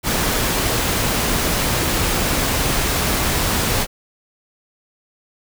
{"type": "noise", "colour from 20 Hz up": "pink", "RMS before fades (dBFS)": -19, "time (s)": [0.03, 3.87], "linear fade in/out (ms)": 50, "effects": []}